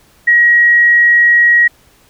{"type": "tone", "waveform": "sine", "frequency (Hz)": 1900, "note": "A#6", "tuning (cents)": 33, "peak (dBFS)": -5, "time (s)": [0.27, 1.68], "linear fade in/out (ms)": 10, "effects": ["pink hiss -49 dBFS RMS until 2.09 s"]}